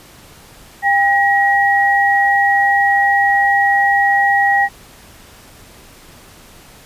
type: tone pair together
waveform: sine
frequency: 799.6 / 1903 Hz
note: G5 / A#6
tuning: +34 / +35 cents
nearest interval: octave + minor third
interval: 1501 cents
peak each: -13 dBFS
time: 0.82-4.69 s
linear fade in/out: 50 ms
effects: pink hiss -42 dBFS RMS until 6.85 s + resampled to 32000 Hz